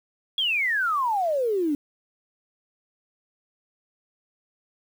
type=exponential sweep; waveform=sine; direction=down; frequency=3372 to 278.9 Hz; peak=-21 dBFS; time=0.38-1.75 s; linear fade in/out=2 ms; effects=8-bit